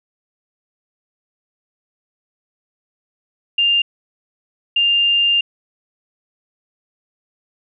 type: tone pair in turn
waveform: sine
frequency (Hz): 2800 / 2800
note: F7 / F7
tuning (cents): +4 / +4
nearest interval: unison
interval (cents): 0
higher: neither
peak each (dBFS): -12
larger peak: neither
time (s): 3.58-3.82 / 4.76-5.41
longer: second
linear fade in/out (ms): 5
effects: none